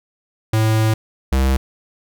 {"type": "tone pair in turn", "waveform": "square", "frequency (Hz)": [110, 66.17], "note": ["A2", "C2"], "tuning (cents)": [0, 20], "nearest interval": "major sixth", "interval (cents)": 880, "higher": "first", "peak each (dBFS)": -14, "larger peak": "neither", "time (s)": [[0.53, 0.94], [1.32, 1.57]], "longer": "first", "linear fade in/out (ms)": 5, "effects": []}